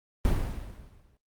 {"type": "noise with exponential decay", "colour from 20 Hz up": "brown", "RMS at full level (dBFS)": -23, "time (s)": [0.25, 1.17], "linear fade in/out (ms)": 0, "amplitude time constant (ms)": 200, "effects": ["noise-tail reverb RT60 0.1 s tail -18 dB re dry", "Opus 32 kbps"]}